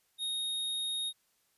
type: tone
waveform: square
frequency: 3729 Hz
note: A#7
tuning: in tune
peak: -33 dBFS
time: 0.18-1.13 s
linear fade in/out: 50 ms
effects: white hiss -73 dBFS RMS until 1.57 s + resampled to 32000 Hz